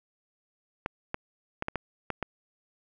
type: clicks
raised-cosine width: 0.5 ms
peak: -15 dBFS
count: 7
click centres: 0.861 / 1.144 / 1.624 / 1.684 / 1.757 / 2.103 / 2.227 s
effects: none